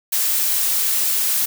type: noise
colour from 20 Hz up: blue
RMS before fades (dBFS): -19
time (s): 0.12-1.46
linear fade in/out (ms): 10
effects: none